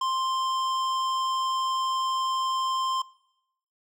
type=tone with hard clipping; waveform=sine; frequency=1048 Hz; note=C6; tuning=2 cents sharp; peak=-26 dBFS; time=0.01-3.02 s; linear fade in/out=5 ms; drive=12 dB; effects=noise-tail reverb RT60 0.8 s tail -21 dB re dry